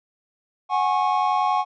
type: chord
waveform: triangle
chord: F# suspended second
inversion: none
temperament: equal with one note detuned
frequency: 740 / 830.6 / 1092.8 Hz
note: F#5 / G#5 / C#6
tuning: 0 / 0 / -25 cents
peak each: -21 dBFS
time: 0.69-1.65 s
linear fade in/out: 50 ms
effects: resampled to 16000 Hz